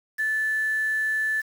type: tone with quantisation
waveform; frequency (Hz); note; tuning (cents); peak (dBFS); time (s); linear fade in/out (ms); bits
sine; 1746; A6; -14; -22; 0.18-1.42; 20; 7
effects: none